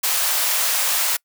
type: high-pass noise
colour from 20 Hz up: white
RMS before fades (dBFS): -20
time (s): 0.03-1.17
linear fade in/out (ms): 10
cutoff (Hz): 570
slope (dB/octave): 24
effects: noise-tail reverb RT60 0.1 s tail -26 dB re dry